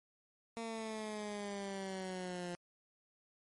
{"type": "exponential sweep", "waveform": "15% pulse", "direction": "down", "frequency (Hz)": [230, 174.61], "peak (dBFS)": -34, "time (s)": [0.57, 2.55], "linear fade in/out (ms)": 0, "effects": ["MP3 48 kbps"]}